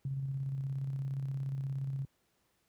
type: tone with tremolo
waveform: sine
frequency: 135.8 Hz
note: C#3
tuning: 35 cents flat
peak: -32 dBFS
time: 0.05-2.05 s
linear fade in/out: 2 ms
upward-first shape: square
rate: 17 Hz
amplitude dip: 30%
effects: pink hiss -75 dBFS RMS until 2.68 s + high-pass 60 Hz 12 dB/octave